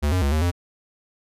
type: tone with pitch steps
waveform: square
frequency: 73.3 / 91.5 / 70 / 77.7 / 87.5 Hz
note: D2 / F#2 / C#2 / D#2 / F2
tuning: -3 / -19 / +18 / -2 / +4 cents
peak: -19 dBFS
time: 0.02-0.515 s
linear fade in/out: 20 ms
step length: 99 ms
effects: resampled to 32000 Hz